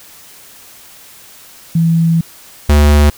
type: tone pair in turn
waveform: sine / square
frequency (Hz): 165.3 / 73.63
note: E3 / D2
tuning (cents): +5 / +5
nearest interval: octave + major second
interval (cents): 1400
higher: first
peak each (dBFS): -8 / -6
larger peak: second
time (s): 1.75-2.21 / 2.69-3.1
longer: first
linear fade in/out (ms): 5
effects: white hiss -39 dBFS RMS until 3.17 s